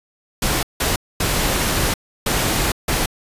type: noise bursts at uneven times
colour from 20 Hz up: pink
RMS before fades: -19 dBFS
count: 5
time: 0.42-0.63 / 0.8-0.96 / 1.2-1.94 / 2.26-2.72 / 2.88-3.06 s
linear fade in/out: 5 ms
effects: resampled to 32000 Hz